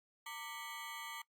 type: ring-modulated tone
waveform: 20% pulse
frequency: 1046.5 Hz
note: C6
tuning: in tune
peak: -36 dBFS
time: 0.26-1.22 s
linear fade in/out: 5 ms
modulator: 131 Hz
effects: noise-tail reverb RT60 0.1 s tail -21 dB re dry + Opus 48 kbps